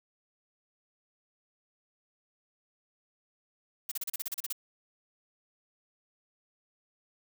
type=noise bursts; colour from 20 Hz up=blue; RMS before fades=-34 dBFS; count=11; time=3.89-4.526 s; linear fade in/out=5 ms; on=26 ms; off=35 ms; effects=none